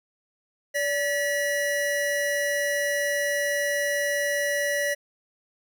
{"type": "tone pair together", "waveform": "square", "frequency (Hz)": [576, 1937.4], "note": ["D5", "B6"], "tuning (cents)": [-34, -34], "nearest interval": "octave + major sixth", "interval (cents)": 2100, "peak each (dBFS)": -27, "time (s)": [0.74, 4.95], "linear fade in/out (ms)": 20, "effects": []}